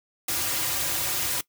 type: noise with comb filter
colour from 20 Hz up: white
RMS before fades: -27 dBFS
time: 0.28-1.41 s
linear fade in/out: 5 ms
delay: 4.6 ms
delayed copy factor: -1
effects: noise-tail reverb RT60 0.1 s tail -20 dB re dry